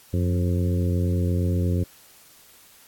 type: harmonic tone with a mistuned harmonic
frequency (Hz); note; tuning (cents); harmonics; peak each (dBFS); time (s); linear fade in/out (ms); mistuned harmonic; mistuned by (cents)
88.5; F2; +23; 1 / 2 / 3 / 4 / 5 / 6; -21 / -27 / -31 / -33 / -35 / -37; 0.13-1.84; 10; 1; +48
effects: white hiss -52 dBFS RMS until 2.87 s + AAC 64 kbps